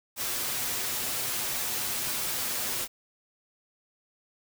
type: noise with comb filter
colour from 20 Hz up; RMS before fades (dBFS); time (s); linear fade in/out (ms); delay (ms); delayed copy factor
white; -31; 0.16-2.88; 50; 8.1; +0.55
effects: none